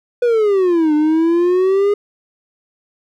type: exponential two-way sweep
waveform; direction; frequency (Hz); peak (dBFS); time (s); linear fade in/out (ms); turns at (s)
triangle; down then up; 493.9 to 298.2 to 413.7; -9; 0.22-1.94; 5; 0.94
effects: none